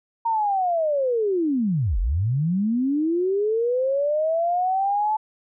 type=linear two-way sweep; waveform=sine; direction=down then up; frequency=932.3 to 38.89 to 872 Hz; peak=-19 dBFS; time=0.25-5.17 s; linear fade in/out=10 ms; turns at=1.99 s; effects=none